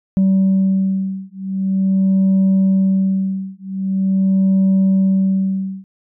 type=beating tone pair; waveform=sine; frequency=191.5 / 191.94 Hz; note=G3 / G3; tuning=-40 / -36 cents; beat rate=0.44 Hz; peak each=-14 dBFS; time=0.17-5.84 s; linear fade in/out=0 ms; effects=tanh soft clip ceiling -9 dBFS